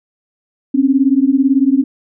sine beating tone pair, 261.6 / 279.6 Hz, C4 / C#4, 0 / +15 cents, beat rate 18 Hz, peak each -12 dBFS, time 0.74-1.84 s, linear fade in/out 10 ms, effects none

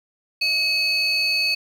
sine tone pair together, 2557 / 4469 Hz, D#7 / C#8, +47 / +13 cents, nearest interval minor seventh, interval 966 cents, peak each -19 dBFS, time 0.41-1.55 s, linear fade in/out 10 ms, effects tanh soft clip ceiling -15 dBFS + 8-bit

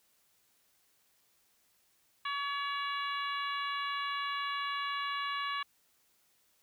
harmonic tone, 566 Hz, C#5, 36 cents sharp, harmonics 2 / 3 / 4 / 5 / 6 / 7, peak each -35 / -40 / -43 / -43 / -45 / -47 dBFS, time 2.25-5.63 s, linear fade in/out 5 ms, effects white hiss -71 dBFS RMS until 6.62 s

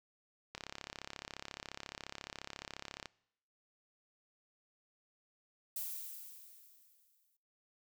click train, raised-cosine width 0.2 ms, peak -25 dBFS, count 87, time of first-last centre 0.55-3.057 s, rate 34.3 Hz
violet noise with exponential decay, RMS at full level -39 dBFS, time 5.76-7.37 s, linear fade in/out 5 ms, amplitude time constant 350 ms
effects noise-tail reverb RT60 0.8 s tail -24 dB re dry

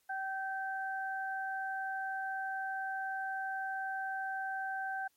sine tone pair together, 768 / 1556 Hz, G5 / G6, -36 / -13 cents, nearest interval octave, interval 1223 cents, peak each -37 / -38 dBFS, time 0.09-5.08 s, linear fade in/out 10 ms, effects white hiss -74 dBFS RMS until 5.16 s + MP3 64 kbps

